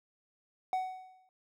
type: tone with exponential decay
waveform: triangle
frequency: 747 Hz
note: F#5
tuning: 16 cents sharp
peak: -25 dBFS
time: 0.73-1.29 s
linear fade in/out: 1 ms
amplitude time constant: 120 ms
effects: none